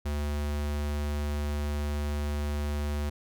square tone, 73.42 Hz, D2, in tune, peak -29 dBFS, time 0.05-3.1 s, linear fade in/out 10 ms, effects none

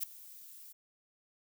violet noise with ADSR envelope, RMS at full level -32 dBFS, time 0-0.73 s, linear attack 32 ms, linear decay 6 ms, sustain -20 dB, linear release 13 ms, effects none

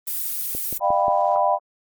violet noise, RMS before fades -26 dBFS, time 0.07-0.78 s, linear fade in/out 5 ms
click train, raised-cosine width 2 ms, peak -20 dBFS, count 4, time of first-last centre 0.55-1.082 s, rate 5.64 Hz
sine chord, G dominant seventh, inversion second, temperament equal with one note detuned, 602.4 / 698.5 / 784 / 987.8 Hz, D5 / F5 / G5 / B5, +44 / 0 / 0 / 0 cents, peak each -22 dBFS, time 0.8-1.59 s, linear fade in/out 50 ms
effects Opus 24 kbps

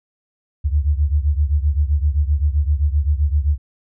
sine beating tone pair, 71 / 78.7 Hz, C#2 / D#2, +42 / +20 cents, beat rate 7.7 Hz, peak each -16 / -19 dBFS, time 0.64-3.58 s, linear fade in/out 20 ms, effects none

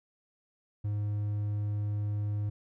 triangle tone, 103.83 Hz, G#2, in tune, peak -27 dBFS, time 0.84-2.5 s, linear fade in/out 10 ms, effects none

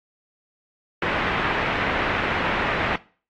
white low-pass noise, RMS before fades -24 dBFS, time 1.02-2.96 s, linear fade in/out 2 ms, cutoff 2300 Hz, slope 24 dB/octave, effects noise-tail reverb RT60 0.4 s tail -20 dB re dry + AAC 48 kbps

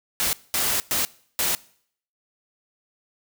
white noise bursts at uneven times, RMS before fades -23 dBFS, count 4, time 0.2-0.33 / 0.54-0.8 / 0.91-1.05 / 1.39-1.55 s, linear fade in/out 0 ms, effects noise-tail reverb RT60 0.6 s tail -22 dB re dry

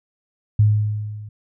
sine tone with level ramp, 105.7 Hz, G#2, 31 cents sharp, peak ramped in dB -9 to -33 dBFS, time 0.59-1.29 s, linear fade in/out 5 ms, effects none

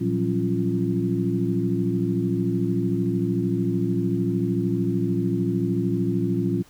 sine tone cluster, 116.5 / 175.8 / 189.1 / 276.7 / 345.9 Hz, A#2 / F3 / F#3 / C#4 / F4, -1 / +12 / +38 / -3 / -17 cents, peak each -27 dBFS, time 0-6.63 s, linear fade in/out 20 ms, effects pink hiss -54 dBFS RMS until 6.69 s

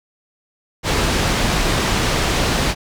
pink low-pass noise, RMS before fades -18 dBFS, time 0.83-2.75 s, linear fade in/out 50 ms, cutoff 6400 Hz, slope 12 dB/octave, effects none

